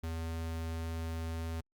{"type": "tone", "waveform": "square", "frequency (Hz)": 81.9, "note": "E2", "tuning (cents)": -11, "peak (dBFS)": -36, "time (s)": [0.03, 1.61], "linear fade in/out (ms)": 10, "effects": ["Opus 48 kbps"]}